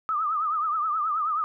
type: tone with vibrato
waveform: sine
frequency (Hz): 1244.5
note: D#6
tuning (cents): 0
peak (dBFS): -23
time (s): 0.09-1.44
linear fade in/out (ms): 0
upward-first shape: triangle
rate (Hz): 9.4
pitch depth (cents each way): 120
effects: none